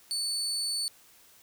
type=tone; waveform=30% pulse; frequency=4480 Hz; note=C#8; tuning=18 cents sharp; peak=-26 dBFS; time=0.11-0.88 s; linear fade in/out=0 ms; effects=white hiss -58 dBFS RMS until 1.42 s